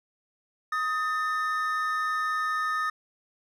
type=tone pair together; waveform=triangle; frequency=1253 / 1791.9 Hz; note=D#6 / A6; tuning=+12 / +31 cents; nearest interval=tritone; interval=619 cents; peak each=-25 / -29 dBFS; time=0.72-2.9 s; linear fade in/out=5 ms; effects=none